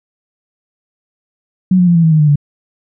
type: tone with pitch steps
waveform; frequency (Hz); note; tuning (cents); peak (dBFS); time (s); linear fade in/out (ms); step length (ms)
sine; 185 / 178.7 / 172.61 / 166.73 / 161.05 / 155.57 / 150.27 / 145.15; F#3 / F3 / F3 / E3 / E3 / D#3 / D3 / D3; 0 / +40 / -20 / +20 / -40 / 0 / +40 / -20; -6; 1.71-2.358; 5; 81
effects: none